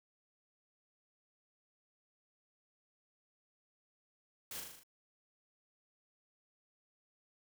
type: noise with echo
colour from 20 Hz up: white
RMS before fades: -45 dBFS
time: 4.51-4.6 s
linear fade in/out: 2 ms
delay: 39 ms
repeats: 6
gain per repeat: -3 dB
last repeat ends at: 4.834 s
effects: none